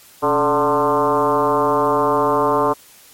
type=tone with frequency modulation; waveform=sine; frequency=740 Hz; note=F#5; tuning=in tune; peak=-13 dBFS; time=0.22-2.74 s; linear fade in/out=20 ms; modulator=153 Hz; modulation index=2.9; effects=white hiss -46 dBFS RMS until 3.13 s + MP3 64 kbps